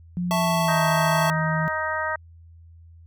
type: tone with pitch glide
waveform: sine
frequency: 177 to 159.52 Hz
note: F3 to D#3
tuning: +23 to +43 cents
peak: -23 dBFS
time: 0.17-1.68 s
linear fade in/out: 0 ms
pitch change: -180 cents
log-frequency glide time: 0.33-0.85 s
type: chord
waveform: square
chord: A major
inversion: second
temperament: equal with one note detuned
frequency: 659.3 / 882.5 / 1108.7 Hz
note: E5 / A5 / C#6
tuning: 0 / +5 / 0 cents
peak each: -26 / -26 / -28 dBFS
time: 0.31-1.3 s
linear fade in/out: 0 ms
type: harmonic tone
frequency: 312.9 Hz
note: D#4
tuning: 10 cents sharp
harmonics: 2 / 3 / 4 / 5 / 6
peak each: -30 / -30 / -30 / -30 / -30 dBFS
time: 0.68-2.16 s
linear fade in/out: 5 ms
effects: added 83 Hz sine -45 dBFS peak until 3.06 s